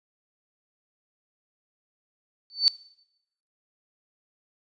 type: tone with exponential growth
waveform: sine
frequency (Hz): 4519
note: C#8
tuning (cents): +33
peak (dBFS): -12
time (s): 2.5-2.68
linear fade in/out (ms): 0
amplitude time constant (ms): 37
effects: noise-tail reverb RT60 0.8 s tail -22 dB re dry + resampled to 24000 Hz